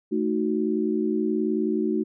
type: chord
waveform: sine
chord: D# diminished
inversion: second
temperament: equal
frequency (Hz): 220 / 311.1 / 370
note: A3 / D#4 / F#4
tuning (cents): 0 / 0 / 0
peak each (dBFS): -26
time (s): 0.11-2.04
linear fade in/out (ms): 20
effects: none